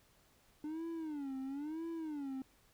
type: tone with vibrato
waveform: triangle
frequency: 296.6 Hz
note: D4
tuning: 17 cents sharp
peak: -37 dBFS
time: 0.64-2.42 s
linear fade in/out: 2 ms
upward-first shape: sine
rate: 1 Hz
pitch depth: 200 cents each way
effects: pink hiss -69 dBFS RMS until 2.73 s